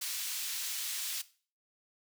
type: high-pass noise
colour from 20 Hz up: pink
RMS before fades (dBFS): -37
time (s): 0.01-1.22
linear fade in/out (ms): 10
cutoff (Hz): 3300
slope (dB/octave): 12
effects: noise-tail reverb RT60 0.4 s tail -17 dB re dry